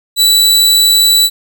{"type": "tone", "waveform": "sawtooth", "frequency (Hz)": 3951, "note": "B7", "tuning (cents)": 0, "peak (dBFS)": -3, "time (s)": [0.16, 1.3], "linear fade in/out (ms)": 50, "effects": []}